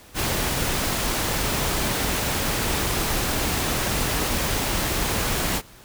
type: noise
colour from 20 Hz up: pink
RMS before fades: -24 dBFS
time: 0.14-5.62 s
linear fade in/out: 50 ms
effects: pink hiss -48 dBFS RMS until 5.84 s